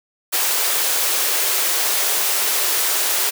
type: high-pass noise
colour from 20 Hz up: white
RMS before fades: -19 dBFS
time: 0.32-3.31 s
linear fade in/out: 20 ms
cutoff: 340 Hz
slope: 48 dB/octave
effects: none